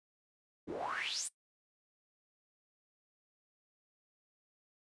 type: noise with band-pass filter sweep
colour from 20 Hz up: pink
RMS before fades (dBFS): -39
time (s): 0.67-1.29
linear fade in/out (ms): 20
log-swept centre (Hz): 290 to 10000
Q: 6.5
effects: noise-tail reverb RT60 0.1 s tail -19 dB re dry + resampled to 24000 Hz